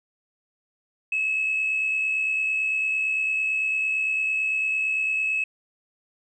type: tone with amplitude modulation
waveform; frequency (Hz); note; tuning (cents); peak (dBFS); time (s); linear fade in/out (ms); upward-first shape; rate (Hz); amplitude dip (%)
sine; 2585; E7; -34; -19; 1.12-5.44; 5; sine; 68.9; 40
effects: tanh soft clip ceiling -17 dBFS